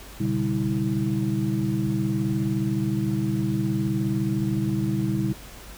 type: tone cluster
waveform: sine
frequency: 123.9 / 143.3 / 197.8 / 322.6 Hz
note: B2 / D3 / G3 / E4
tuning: +6 / -42 / +16 / -37 cents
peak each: -27 / -29 / -26 / -28 dBFS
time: 0.2-5.33 s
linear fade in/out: 5 ms
effects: added 50 Hz sine -44 dBFS peak until 5.77 s + pink hiss -44 dBFS RMS until 5.77 s